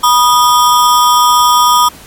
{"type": "ring-modulated tone", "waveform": "square", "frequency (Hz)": 1106, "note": "C#6", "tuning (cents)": -4, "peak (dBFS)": -3, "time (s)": [0.03, 1.89], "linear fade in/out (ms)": 10, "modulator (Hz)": 129, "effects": ["pink hiss -35 dBFS RMS until 2.06 s", "MP3 64 kbps"]}